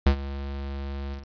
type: tone with ADSR envelope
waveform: square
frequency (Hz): 69.3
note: C#2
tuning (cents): 0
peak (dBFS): -14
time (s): 0.06-1.26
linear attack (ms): 6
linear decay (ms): 86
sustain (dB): -18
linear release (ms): 130
effects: resampled to 11025 Hz + 8-bit